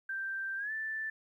sine tone with pitch glide, 1570 to 1762.3 Hz, G6 to A6, +2 to +2 cents, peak -34 dBFS, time 0.09-1.1 s, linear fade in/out 5 ms, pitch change +200 cents, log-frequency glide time 0.57-0.72 s, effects 12-bit

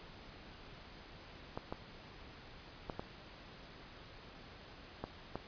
clicks, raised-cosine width 1 ms, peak -25 dBFS, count 6, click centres 1.575 / 1.725 / 2.898 / 2.995 / 5.04 / 5.356 s, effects pink hiss -54 dBFS RMS until 5.47 s + resampled to 11025 Hz

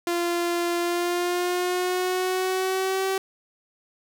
sawtooth tone with pitch glide, 345.6 to 383.5 Hz, F4 to G4, -18 to -38 cents, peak -19 dBFS, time 0.07-3.18 s, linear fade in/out 2 ms, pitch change +180 cents, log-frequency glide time 0.79-3.06 s, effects none

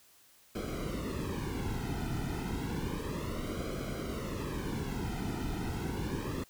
brown noise with flanger, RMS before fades -36 dBFS, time 0.55-6.44 s, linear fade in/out 5 ms, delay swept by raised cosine 1.1 to 1.81 ms, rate 0.31 Hz, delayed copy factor -0.85, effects white hiss -62 dBFS RMS until 6.49 s

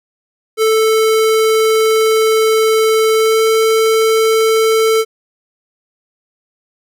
square tone with pitch glide, 440.3 to 443.6 Hz, A4 to A4, +1 to +14 cents, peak -10 dBFS, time 0.57-5.05 s, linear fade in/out 50 ms, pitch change +13 cents, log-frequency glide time 3.13-3.42 s, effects none

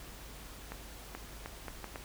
accelerating click train, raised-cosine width 0.5 ms, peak -25 dBFS, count 6, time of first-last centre 0.72-1.959 s, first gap 430 ms, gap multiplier 0.72, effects added 50 Hz sine -50 dBFS peak until 2.04 s + pink hiss -50 dBFS RMS until 2.04 s

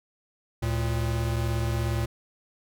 square tone pair together, 72 / 114.39 Hz, D2 / A#2, -34 / -32 cents, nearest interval minor sixth, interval 802 cents, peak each -30 / -27 dBFS, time 0.62-2.06 s, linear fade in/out 10 ms, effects none

